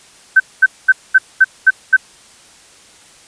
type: tone bursts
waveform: sine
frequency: 1536 Hz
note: G6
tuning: 36 cents flat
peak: -3 dBFS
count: 7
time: 0.36-1.967 s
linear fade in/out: 10 ms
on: 41 ms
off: 220 ms
effects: white hiss -44 dBFS RMS until 3.27 s + resampled to 22050 Hz